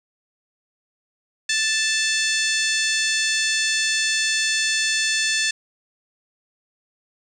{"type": "harmonic tone with a mistuned harmonic", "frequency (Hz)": 880, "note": "A5", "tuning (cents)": 0, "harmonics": [2, 3, 4, 5, 6, 7, 8, 9], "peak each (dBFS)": [-24, -26, -27, -28, -29, -29, -30, -31], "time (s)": [1.49, 5.51], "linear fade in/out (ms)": 5, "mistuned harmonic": 9, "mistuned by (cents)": 46, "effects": ["8-bit"]}